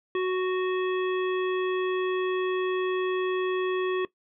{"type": "harmonic tone", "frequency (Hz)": 370, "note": "F#4", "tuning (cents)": 0, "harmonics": [1, 3, 5, 7, 9], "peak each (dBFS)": [-24, -34, -38, -41, -43], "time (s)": [0.15, 4.05], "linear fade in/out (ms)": 2, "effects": ["noise-tail reverb RT60 0.1 s tail -18 dB re dry"]}